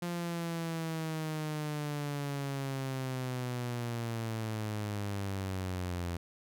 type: linear sweep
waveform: sawtooth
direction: down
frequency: 174.61 to 85.5 Hz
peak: -30 dBFS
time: 0.02-6.17 s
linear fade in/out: 5 ms
effects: none